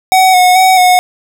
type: tone with vibrato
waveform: square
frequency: 740 Hz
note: F#5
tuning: in tune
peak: -5 dBFS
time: 0.12-0.99 s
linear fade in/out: 0 ms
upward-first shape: square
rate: 2.3 Hz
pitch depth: 26 cents each way
effects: none